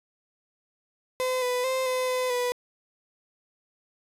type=tone with pitch steps; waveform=35% pulse; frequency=511 / 497.2 / 521 / 510 / 507 / 492.1 Hz; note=C5 / B4 / C5 / C5 / B4 / B4; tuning=-41 / +12 / -7 / -44 / +45 / -6 cents; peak=-23 dBFS; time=1.2-2.52 s; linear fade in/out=0 ms; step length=220 ms; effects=resampled to 32000 Hz + 10-bit